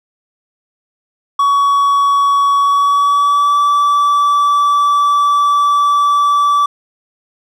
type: tone with pitch glide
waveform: triangle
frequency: 1125 to 1156.6 Hz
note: C#6 to D6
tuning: +25 to -27 cents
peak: -7 dBFS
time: 1.39-6.66 s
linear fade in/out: 5 ms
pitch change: +48 cents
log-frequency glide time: 2.6-3.59 s
effects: none